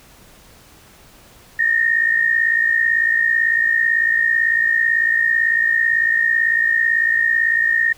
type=tone pair together; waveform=sine; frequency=1797 / 1855 Hz; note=A6 / A#6; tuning=+36 / -9 cents; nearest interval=minor second; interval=55 cents; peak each=-19 / -15 dBFS; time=1.59-7.93 s; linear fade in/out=5 ms; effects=pink hiss -47 dBFS RMS until 7.97 s